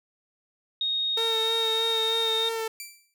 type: tone with pitch glide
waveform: sine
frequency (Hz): 3729 to 3690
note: A#7 to A#7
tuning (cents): 0 to -18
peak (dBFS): -24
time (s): 0.81-2.49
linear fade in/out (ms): 2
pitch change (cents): -18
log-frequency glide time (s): 1.7-2.37
type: tone with vibrato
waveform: sawtooth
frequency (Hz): 450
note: A4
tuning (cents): +39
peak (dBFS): -24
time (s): 1.17-2.68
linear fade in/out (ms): 5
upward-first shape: sine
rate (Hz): 3.2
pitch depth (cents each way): 20
type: tone with exponential decay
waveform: 10% pulse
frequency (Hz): 2338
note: D7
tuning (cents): -8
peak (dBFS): -25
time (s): 2.8-3.14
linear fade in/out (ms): 1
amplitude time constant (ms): 73
effects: none